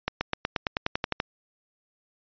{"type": "accelerating click train", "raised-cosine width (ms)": 0.3, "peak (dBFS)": -9, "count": 12, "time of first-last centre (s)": [0.08, 1.201], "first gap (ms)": 130, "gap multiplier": 0.95, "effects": ["resampled to 11025 Hz"]}